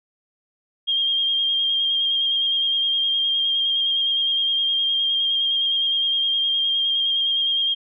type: tone with vibrato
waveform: sine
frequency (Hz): 3217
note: G7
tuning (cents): +44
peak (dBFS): -18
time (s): 0.87-7.75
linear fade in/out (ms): 20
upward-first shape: square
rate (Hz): 9.7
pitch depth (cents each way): 17
effects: none